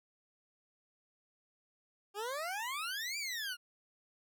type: exponential two-way sweep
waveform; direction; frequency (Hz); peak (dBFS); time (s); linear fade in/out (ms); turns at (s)
20% pulse; up then down; 391.2 to 2400 to 1389; -32; 2.14-3.57; 50; 3.18
effects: none